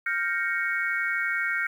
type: chord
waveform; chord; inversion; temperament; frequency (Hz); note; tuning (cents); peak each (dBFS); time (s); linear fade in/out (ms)
sine; G half-diminished seventh; third; equal; 1396.9 / 1568 / 1864.7 / 2217; F6 / G6 / Bb6 / Db7; 0 / 0 / 0 / 0; -30; 0.06-1.67; 5
effects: 9-bit